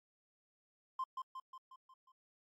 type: tone with echo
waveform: triangle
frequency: 1046 Hz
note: C6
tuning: 1 cent flat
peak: -32 dBFS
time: 0.99-1.04 s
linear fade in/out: 5 ms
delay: 180 ms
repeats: 6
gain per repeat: -5 dB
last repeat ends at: 2.12 s
effects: tanh soft clip ceiling -32 dBFS + AAC 64 kbps